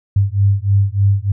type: beating tone pair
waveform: sine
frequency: 98 / 101.3 Hz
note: G2 / G#2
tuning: 0 / -43 cents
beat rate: 3.3 Hz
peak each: -14 dBFS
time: 0.16-1.32 s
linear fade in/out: 5 ms
effects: none